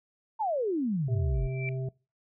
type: exponential sweep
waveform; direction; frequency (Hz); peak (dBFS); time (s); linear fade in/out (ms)
sine; down; 932.3 to 41.2; -26; 0.39-1.48; 20
type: harmonic tone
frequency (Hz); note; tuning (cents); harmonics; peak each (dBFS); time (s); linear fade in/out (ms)
130.9; C3; +1; 1 / 3 / 5; -30 / -40 / -44; 1.08-1.89; 5
type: tone with exponential growth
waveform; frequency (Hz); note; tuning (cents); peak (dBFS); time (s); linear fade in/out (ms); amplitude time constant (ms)
sine; 2338; D7; -8; -31; 1.34-1.69; 1; 75
effects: noise-tail reverb RT60 0.3 s tail -23 dB re dry